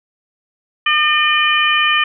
harmonic tone, 605 Hz, D#5, 49 cents flat, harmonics 2 / 3 / 4 / 5, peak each -17 / -17 / -17 / -17 dBFS, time 0.86-2.04 s, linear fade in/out 5 ms, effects none

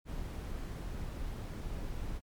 brown noise, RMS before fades -39 dBFS, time 0.05-2.21 s, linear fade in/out 50 ms, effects MP3 96 kbps

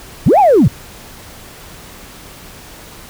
sine linear two-way sweep, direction up then down, 87.31 to 867 to 87.31 Hz, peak -4 dBFS, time 0.26-0.68 s, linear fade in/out 5 ms, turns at 0.39 s, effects tanh soft clip ceiling -2 dBFS + pink hiss -36 dBFS RMS until 3.09 s

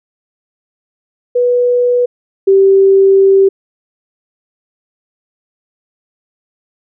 sine tone pair in turn, 490 / 388.9 Hz, B4 / G4, -14 / -14 cents, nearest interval major third, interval 400 cents, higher first, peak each -8 / -4 dBFS, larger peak second, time 1.35-2.06 / 2.47-3.49 s, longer second, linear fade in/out 10 ms, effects none

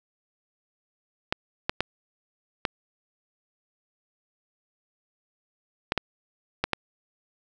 clicks, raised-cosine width 0.3 ms, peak -7 dBFS, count 8, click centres 1.325 / 1.695 / 1.806 / 2.652 / 5.921 / 5.977 / 6.64 / 6.733 s, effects none

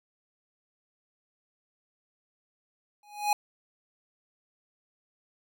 square tone with exponential growth, 830.6 Hz, G#5, in tune, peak -20 dBFS, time 3.03-3.33 s, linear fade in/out 2 ms, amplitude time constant 65 ms, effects none

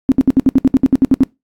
sine tone bursts, 265.5 Hz, C4, 25 cents sharp, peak -5 dBFS, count 13, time 0.09-1.234 s, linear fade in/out 0 ms, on 28 ms, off 65 ms, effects noise-tail reverb RT60 0.2 s tail -21 dB re dry + AAC 64 kbps

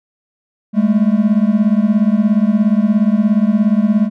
triangle beating tone pair, 202.8 / 219.8 Hz, G#3 / A3, -41 / -2 cents, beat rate 17 Hz, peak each -11 dBFS, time 0.73-4.1 s, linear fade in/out 50 ms, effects none

